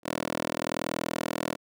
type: tone with high-pass filter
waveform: 10% pulse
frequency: 40.74 Hz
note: E1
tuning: 20 cents flat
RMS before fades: -32 dBFS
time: 0.03-1.57 s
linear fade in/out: 50 ms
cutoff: 360 Hz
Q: 1.4
effects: none